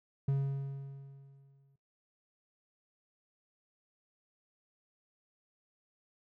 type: tone with exponential decay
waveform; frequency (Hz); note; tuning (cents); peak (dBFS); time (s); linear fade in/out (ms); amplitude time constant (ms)
triangle; 137.7; C#3; -11; -24; 0.28-1.76; 5; 320
effects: noise-tail reverb RT60 0.4 s tail -24 dB re dry